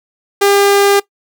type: tone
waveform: sawtooth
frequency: 401.2 Hz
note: G4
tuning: 40 cents sharp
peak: -4 dBFS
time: 0.41-1 s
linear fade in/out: 10 ms
effects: noise-tail reverb RT60 0.1 s tail -19 dB re dry